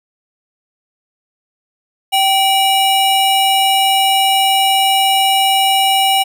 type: tone pair together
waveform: square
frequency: 776.1 / 2900 Hz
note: G5 / F#7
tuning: -18 / -35 cents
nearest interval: octave + major seventh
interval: 2283 cents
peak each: -13 / -15 dBFS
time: 2.12-6.24 s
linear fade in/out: 20 ms
effects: none